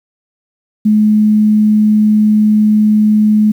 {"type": "tone", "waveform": "sine", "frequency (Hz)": 212.9, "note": "G#3", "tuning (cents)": 43, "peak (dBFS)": -6, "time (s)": [0.85, 3.52], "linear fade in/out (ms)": 10, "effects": ["7-bit"]}